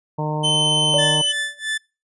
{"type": "harmonic tone", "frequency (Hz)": 152.4, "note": "D#3", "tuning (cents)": -36, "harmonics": [1, 2, 3, 4, 5, 6, 7], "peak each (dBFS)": [-23, -31, -30, -30, -35, -27, -39], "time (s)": [0.18, 1.22], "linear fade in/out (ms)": 10}
{"type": "tone with pitch glide", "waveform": "45% pulse", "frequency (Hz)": [3065, 3011], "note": ["G7", "F#7"], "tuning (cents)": [-40, 30], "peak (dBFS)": -17, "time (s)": [0.43, 1.33], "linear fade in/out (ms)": 20, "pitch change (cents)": -30, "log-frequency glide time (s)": [0.92, 1.1]}
{"type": "tone with exponential decay", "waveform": "sine", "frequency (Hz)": 580, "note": "D5", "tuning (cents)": -22, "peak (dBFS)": -16, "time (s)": [0.94, 1.59], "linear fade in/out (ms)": 0, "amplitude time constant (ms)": 140}
{"type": "tone with tremolo", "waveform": "30% pulse", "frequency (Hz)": 1751, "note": "A6", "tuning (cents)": -9, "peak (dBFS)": -18, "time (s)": [0.98, 1.78], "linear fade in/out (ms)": 10, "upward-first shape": "sine", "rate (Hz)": 3, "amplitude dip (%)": 95}
{"effects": ["noise-tail reverb RT60 0.3 s tail -25 dB re dry", "resampled to 24000 Hz"]}